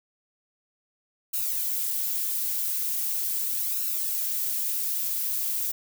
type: noise with flanger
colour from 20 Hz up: violet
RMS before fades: -28 dBFS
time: 1.33-5.72 s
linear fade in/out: 10 ms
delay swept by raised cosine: 0.74 to 5.24 ms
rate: 0.4 Hz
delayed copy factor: +0.55
effects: none